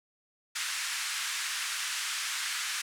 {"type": "band-pass noise", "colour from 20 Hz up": "pink", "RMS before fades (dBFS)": -34, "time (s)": [0.55, 2.82], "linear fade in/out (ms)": 10, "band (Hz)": [1400, 10000], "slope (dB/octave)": 24, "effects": []}